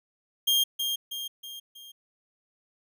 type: tone with echo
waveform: 40% pulse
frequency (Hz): 3214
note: G7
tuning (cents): +43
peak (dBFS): -20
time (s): 0.47-0.64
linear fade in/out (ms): 10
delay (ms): 320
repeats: 4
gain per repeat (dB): -6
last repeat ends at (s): 1.92
effects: none